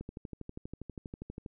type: click train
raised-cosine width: 3 ms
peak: -28 dBFS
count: 19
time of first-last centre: 0.01-1.462 s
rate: 12.4 Hz
effects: none